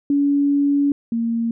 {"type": "tone pair in turn", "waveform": "sine", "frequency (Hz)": [284, 230.7], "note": ["C#4", "A#3"], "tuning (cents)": [42, -18], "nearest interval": "major third", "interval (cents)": 360, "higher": "first", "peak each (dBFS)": [-14, -18], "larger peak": "first", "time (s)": [[0.1, 0.92], [1.12, 1.51]], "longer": "first", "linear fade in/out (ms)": 2, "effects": []}